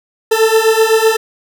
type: beating tone pair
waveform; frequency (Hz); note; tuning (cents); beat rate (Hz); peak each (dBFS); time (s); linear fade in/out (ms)
40% pulse; 440 / 447.9; A4 / A4; 0 / +31; 7.9; -11; 0.31-1.17; 10
effects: none